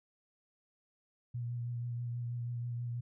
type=tone with vibrato; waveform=sine; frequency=120 Hz; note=B2; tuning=49 cents flat; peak=-35 dBFS; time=1.34-3.01 s; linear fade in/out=10 ms; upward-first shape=triangle; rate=6.2 Hz; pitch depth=26 cents each way; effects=none